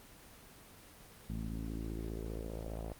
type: tone with low-pass filter sweep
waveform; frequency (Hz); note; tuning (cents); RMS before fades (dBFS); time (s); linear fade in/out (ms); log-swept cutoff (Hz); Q
sawtooth; 55; A1; 0; -40; 1.29-2.93; 10; 210 to 720; 3.3
effects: pink hiss -56 dBFS RMS until 2.99 s + Opus 24 kbps